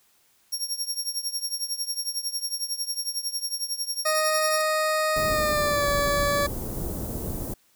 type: tone with tremolo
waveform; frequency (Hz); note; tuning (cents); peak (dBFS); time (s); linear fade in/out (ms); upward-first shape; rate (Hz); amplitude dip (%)
25% pulse; 5570; F8; -5; -19; 0.52-4.62; 10; triangle; 11; 90
type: tone with pitch glide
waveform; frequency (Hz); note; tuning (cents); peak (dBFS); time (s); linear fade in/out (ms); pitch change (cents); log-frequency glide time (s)
20% pulse; 622.3 to 574; D#5 to D5; 0 to -40; -17; 4.05-6.47; 10; -140; 5.27-5.86
type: band-stop noise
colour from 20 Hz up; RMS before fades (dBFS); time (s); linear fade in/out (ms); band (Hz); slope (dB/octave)
pink; -31; 5.16-7.54; 5; 500 to 13000; 12
effects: white hiss -63 dBFS RMS until 7.75 s